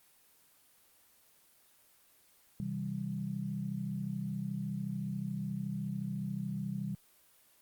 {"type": "chord", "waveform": "sine", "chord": "C major", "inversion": "none", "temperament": "equal with one note detuned", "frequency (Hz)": [130.81, 162.08, 196], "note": ["C3", "E3", "G3"], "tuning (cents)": [0, -29, 0], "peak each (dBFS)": [-40, -40, -37], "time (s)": [2.6, 6.95], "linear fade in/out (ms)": 0, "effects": ["white hiss -65 dBFS RMS until 7.61 s", "Opus 24 kbps"]}